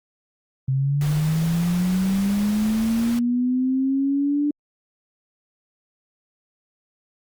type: linear sweep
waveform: sine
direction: up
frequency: 130.8 to 294.8 Hz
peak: -18 dBFS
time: 0.68-4.51 s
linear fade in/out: 5 ms
type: noise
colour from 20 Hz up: pink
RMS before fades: -35 dBFS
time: 1.01-3.19 s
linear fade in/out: 2 ms
effects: Opus 48 kbps